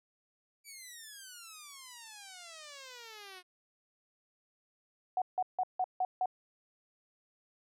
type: exponential sweep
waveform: 5% pulse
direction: down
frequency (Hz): 2330 to 356.7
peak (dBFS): -36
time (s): 0.64-3.43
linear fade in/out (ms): 50
type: tone bursts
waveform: sine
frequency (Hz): 740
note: F#5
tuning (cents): 0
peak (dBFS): -28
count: 6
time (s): 5.17-6.258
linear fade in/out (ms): 2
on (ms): 48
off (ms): 160
effects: low-pass 11000 Hz 12 dB/octave